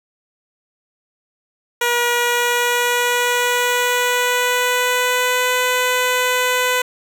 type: tone with pitch glide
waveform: 10% pulse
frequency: 479.9 to 501.1 Hz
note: B4 to B4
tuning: -50 to +25 cents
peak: -7 dBFS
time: 1.81-6.82 s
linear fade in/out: 5 ms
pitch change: +75 cents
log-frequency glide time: 2.09-5.54 s
effects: none